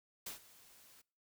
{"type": "noise with ADSR envelope", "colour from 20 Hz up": "white", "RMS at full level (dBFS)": -43, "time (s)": [0.26, 1.02], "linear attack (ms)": 7, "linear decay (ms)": 120, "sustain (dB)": -19, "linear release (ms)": 12, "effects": ["noise-tail reverb RT60 0.5 s tail -25 dB re dry"]}